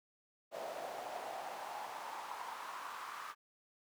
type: noise with high-pass filter sweep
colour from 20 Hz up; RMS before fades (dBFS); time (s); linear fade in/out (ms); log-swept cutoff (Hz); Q
brown; -45; 0.51-3.35; 50; 610 to 1200; 3.9
effects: none